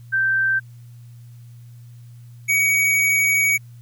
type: tone pair in turn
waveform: sine / square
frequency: 1561 / 2256 Hz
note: G6 / C#7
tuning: -8 / +30 cents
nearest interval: tritone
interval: 638 cents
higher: second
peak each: -16 dBFS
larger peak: neither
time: 0.12-0.6 / 2.48-3.58 s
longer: second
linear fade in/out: 20 ms
effects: added 119 Hz sine -39 dBFS peak until 3.81 s + white hiss -60 dBFS RMS until 3.81 s